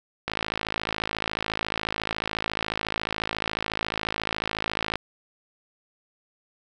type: click train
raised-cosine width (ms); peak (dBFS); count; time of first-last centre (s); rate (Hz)
0.3; -10; 254; 0.28-4.957; 54.1
effects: none